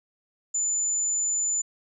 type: tone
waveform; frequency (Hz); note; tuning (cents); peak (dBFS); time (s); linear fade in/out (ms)
sine; 7030; A8; -2; -23; 0.54-1.62; 10
effects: none